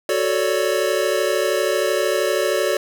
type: chord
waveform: square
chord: D major seventh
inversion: first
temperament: equal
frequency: 370 / 440 / 554.4 / 587.3 Hz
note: F#4 / A4 / C#5 / D5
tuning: 0 / 0 / 0 / 0 cents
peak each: -24 dBFS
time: 0.09-2.77 s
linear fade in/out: 2 ms
effects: none